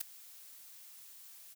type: noise with ADSR envelope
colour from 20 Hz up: blue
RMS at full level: -33 dBFS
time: 0-1.55 s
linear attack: 12 ms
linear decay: 4 ms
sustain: -21 dB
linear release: 26 ms
effects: none